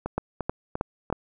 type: two click trains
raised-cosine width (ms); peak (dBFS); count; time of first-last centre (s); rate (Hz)
1; -11 / -15; 4 / 4; 0.18-1.126 / 0.06-1.102; 3.17 / 2.88
effects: none